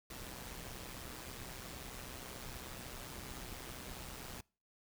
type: noise with amplitude modulation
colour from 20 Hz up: pink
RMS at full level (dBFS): -45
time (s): 0.1-4.41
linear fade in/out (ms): 5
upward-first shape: sine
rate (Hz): 127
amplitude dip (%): 60
effects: noise-tail reverb RT60 0.4 s tail -26 dB re dry